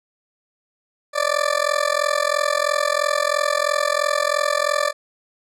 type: tone with amplitude modulation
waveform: 20% pulse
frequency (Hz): 587.3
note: D5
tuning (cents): 0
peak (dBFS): -9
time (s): 1.13-4.93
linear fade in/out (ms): 50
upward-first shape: sine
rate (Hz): 43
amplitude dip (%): 95
effects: low-pass 10000 Hz 12 dB/octave